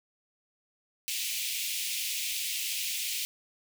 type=high-pass noise; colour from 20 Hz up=pink; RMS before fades=-33 dBFS; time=1.08-3.25 s; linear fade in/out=0 ms; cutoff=2300 Hz; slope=48 dB/octave; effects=none